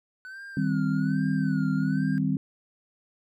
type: tone with vibrato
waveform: triangle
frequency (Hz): 1493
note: F#6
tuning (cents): +15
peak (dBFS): -37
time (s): 0.25-2.18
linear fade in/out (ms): 0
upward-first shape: sine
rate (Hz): 1.2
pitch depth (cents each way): 120
type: chord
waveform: sine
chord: C minor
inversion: first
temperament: equal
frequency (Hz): 155.56 / 196 / 261.6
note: Eb3 / G3 / C4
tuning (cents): 0 / 0 / 0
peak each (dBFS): -27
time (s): 0.57-2.37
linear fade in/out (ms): 2
effects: none